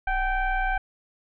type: tone with frequency modulation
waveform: sine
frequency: 760 Hz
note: F#5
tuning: 46 cents sharp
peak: -22 dBFS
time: 0.07-0.78 s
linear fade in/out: 5 ms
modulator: 791 Hz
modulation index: 1.3
effects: none